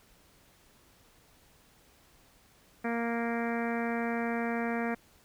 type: harmonic tone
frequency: 233.1 Hz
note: A#3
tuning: in tune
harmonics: 1 / 2 / 3 / 4 / 5 / 6 / 7 / 8 / 9 / 10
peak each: -32 / -36 / -37 / -43 / -45 / -43 / -42 / -42 / -46 / -45 dBFS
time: 2.84-4.95 s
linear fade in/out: 10 ms
effects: pink hiss -62 dBFS RMS until 5.24 s